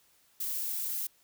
violet noise, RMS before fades -34 dBFS, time 0.4-1.07 s, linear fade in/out 5 ms, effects white hiss -66 dBFS RMS until 1.23 s

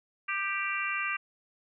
harmonic tone with a mistuned harmonic, 392 Hz, G4, in tune, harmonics 3 / 4 / 5 / 6 / 7, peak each -35 / -36 / -37 / -34 / -36 dBFS, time 0.28-1.17 s, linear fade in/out 10 ms, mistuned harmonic 3, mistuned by +21 cents, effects none

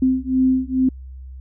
sine beating tone pair, 258.3 / 260.6 Hz, C4 / C4, -22 / -7 cents, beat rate 2.3 Hz, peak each -18 dBFS, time 0.02-0.89 s, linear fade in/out 5 ms, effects added 65 Hz sine -33 dBFS peak until 1.4 s

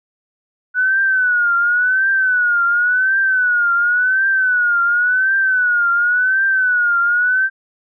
sine tone with vibrato, 1480 Hz, F#6, in tune, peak -12 dBFS, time 0.74-7.5 s, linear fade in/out 50 ms, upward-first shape triangle, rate 0.92 Hz, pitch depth 120 cents each way, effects none

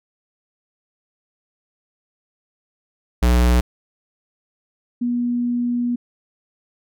square / sine tone pair in turn, 60.6 / 241.8 Hz, B1 / B3, -32 / -36 cents, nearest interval 2 octaves, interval 2396 cents, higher second, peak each -13 / -18 dBFS, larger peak first, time 3.22-3.61 / 5.01-5.96 s, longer second, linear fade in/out 10 ms, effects none

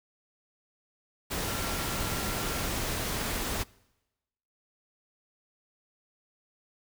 sine tone in noise, 1367 Hz, F6, 37 cents flat, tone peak -42 dBFS, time 1.46-2.67 s, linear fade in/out 20 ms, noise pink, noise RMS -32 dBFS, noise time 1.3-3.64 s, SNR -13 dB, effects noise-tail reverb RT60 1.0 s tail -24 dB re dry

